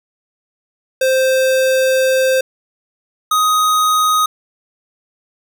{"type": "tone pair in turn", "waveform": "square", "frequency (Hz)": [523, 1252.2], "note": ["C5", "D#6"], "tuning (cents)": [-1, 11], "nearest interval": "octave + minor third", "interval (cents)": 1512, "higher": "second", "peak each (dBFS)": -12, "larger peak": "neither", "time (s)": [[1.01, 2.41], [3.31, 4.26]], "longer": "first", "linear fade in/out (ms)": 5, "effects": []}